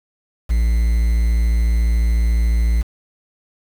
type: tone with quantisation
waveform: triangle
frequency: 57 Hz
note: A#1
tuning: 38 cents flat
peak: -11 dBFS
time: 0.49-2.83 s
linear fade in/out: 20 ms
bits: 6
effects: none